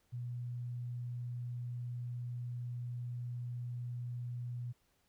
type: tone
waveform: sine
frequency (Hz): 121.7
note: B2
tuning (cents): -25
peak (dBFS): -38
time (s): 0.12-4.73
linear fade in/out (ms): 20
effects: pink hiss -75 dBFS RMS until 5.08 s